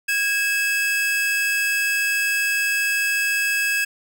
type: tone pair together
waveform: 45% pulse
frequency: 1641.2 / 2607 Hz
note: G#6 / E7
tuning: -21 / -20 cents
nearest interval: minor sixth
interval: 801 cents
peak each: -22 dBFS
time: 0.08-3.85 s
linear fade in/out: 10 ms
effects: none